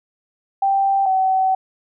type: tone pair in turn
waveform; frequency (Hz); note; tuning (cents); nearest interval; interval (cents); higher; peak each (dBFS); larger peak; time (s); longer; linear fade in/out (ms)
sine; 784 / 759; G5 / F#5; 0 / +44; minor second; 56; first; -14; neither; 0.62-1.06 / 1.06-1.55; second; 5
effects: none